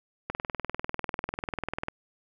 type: click train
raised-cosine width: 0.5 ms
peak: -15 dBFS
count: 33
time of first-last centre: 0.3-1.884 s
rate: 20.2 Hz
effects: none